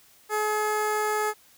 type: tone with notch filter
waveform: 15% pulse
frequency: 425.2 Hz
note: G#4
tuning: 41 cents sharp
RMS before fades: -26 dBFS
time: 0.29-1.34 s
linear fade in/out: 50 ms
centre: 4000 Hz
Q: 1.7
effects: white hiss -57 dBFS RMS until 1.57 s